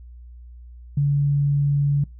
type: tone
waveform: sine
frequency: 142.8 Hz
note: D3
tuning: 48 cents flat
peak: -16 dBFS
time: 0.97-2.04 s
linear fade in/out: 5 ms
effects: noise-tail reverb RT60 0.2 s tail -25 dB re dry + added 60 Hz sine -39 dBFS peak until 2.19 s